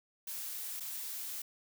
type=noise with dropouts; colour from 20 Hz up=blue; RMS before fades=-41 dBFS; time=0.27-1.42 s; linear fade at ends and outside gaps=5 ms; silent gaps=0.799-0.804 s; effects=none